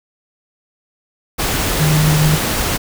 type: tone in noise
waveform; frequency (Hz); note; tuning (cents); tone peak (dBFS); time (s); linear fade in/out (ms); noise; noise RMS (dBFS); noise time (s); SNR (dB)
sine; 153; D#3; -29; -11; 1.79-2.37; 20; pink; -18; 1.38-2.78; +4
effects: none